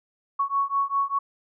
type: beating tone pair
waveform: sine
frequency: 1108.7 / 1113.7 Hz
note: C#6 / C#6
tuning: 0 / +8 cents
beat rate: 5 Hz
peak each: -25 / -25 dBFS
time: 0.39-1.19 s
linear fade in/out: 10 ms
effects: none